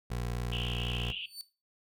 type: tone with vibrato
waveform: 20% pulse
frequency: 60 Hz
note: B1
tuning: 49 cents flat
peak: -28 dBFS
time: 0.1-1.12 s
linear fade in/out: 10 ms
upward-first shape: square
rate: 4 Hz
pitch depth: 10 cents each way
type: band-pass noise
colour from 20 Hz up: pink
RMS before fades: -39 dBFS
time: 0.52-1.26 s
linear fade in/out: 5 ms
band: 2700 to 3200 Hz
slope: 96 dB/octave
type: tone with exponential growth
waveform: sawtooth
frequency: 4518 Hz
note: C#8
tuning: 32 cents sharp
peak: -34 dBFS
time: 1.18-1.41 s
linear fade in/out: 0 ms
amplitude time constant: 49 ms
effects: noise-tail reverb RT60 0.3 s tail -17 dB re dry